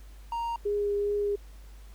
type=tone; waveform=triangle; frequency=932.3 Hz; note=A#5; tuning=in tune; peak=-27 dBFS; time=0.32-0.56 s; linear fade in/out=2 ms
type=tone with vibrato; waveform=sine; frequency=409.1 Hz; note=G#4; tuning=26 cents flat; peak=-25 dBFS; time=0.65-1.36 s; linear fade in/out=10 ms; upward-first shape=triangle; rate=2.5 Hz; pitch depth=13 cents each way
effects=added 50 Hz sine -45 dBFS peak until 1.94 s + pink hiss -59 dBFS RMS until 1.94 s